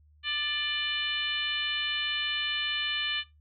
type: harmonic tone with a mistuned harmonic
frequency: 595 Hz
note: D5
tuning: 22 cents sharp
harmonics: 2 / 3 / 4 / 5 / 6 / 7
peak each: -42 / -35 / -35 / -32 / -37 / -42 dBFS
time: 0.23-3.24 s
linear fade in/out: 50 ms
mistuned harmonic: 3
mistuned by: -31 cents
effects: noise-tail reverb RT60 0.2 s tail -17 dB re dry + added 75 Hz sine -57 dBFS peak until 3.4 s